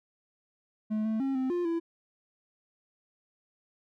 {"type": "tone with pitch steps", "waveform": "triangle", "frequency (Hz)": [215.3, 219.9, 270.2, 260.4, 351.4, 334.1], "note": ["A3", "A3", "C#4", "C4", "F4", "E4"], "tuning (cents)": [-37, -1, -44, -8, 11, 23], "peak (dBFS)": -25, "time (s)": [0.9, 1.8], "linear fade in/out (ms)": 20, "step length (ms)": 150, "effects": []}